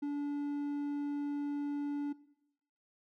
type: tone with hard clipping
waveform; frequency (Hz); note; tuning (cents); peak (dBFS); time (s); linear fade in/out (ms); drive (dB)
triangle; 288.4; D4; -31; -34; 0.02-2.13; 10; 6
effects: noise-tail reverb RT60 0.8 s tail -18 dB re dry